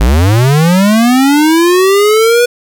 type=linear sweep; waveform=square; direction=up; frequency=49.38 to 489.6 Hz; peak=-6 dBFS; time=0-2.46 s; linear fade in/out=10 ms; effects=none